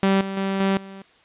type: tone with level steps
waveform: sawtooth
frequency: 194.2 Hz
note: G3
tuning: 16 cents flat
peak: -12 / -23 / -18 / -14 / -33 dBFS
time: 0.03-1.02 s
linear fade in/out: 0 ms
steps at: 0.21 / 0.37 / 0.6 / 0.77 s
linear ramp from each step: 2 ms
effects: white hiss -55 dBFS RMS until 1.24 s + resampled to 8000 Hz